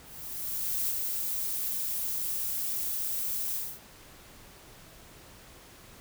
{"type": "noise with ADSR envelope", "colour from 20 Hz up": "violet", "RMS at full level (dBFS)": -29, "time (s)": [0.02, 3.8], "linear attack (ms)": 870, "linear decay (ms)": 31, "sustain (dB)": -3, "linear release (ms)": 250, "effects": ["pink hiss -52 dBFS RMS until 6 s"]}